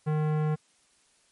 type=tone with tanh clipping; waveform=sine; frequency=153.4 Hz; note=D#3; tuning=24 cents flat; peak=-26 dBFS; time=0.06-0.56 s; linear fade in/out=20 ms; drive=18 dB; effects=white hiss -65 dBFS RMS until 1.31 s + MP3 48 kbps